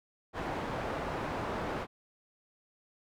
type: low-pass noise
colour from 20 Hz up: white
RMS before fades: -36 dBFS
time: 0.33-1.87 s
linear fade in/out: 50 ms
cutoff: 1000 Hz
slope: 12 dB/octave
effects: none